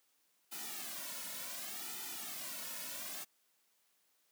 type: noise with flanger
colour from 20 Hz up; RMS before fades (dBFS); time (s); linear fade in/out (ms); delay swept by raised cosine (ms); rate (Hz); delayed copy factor
white; -44; 0.51-3.25; 20; 1.8 to 2.54; 0.67; -0.85
effects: white hiss -75 dBFS RMS until 4.31 s + high-pass 200 Hz 12 dB/octave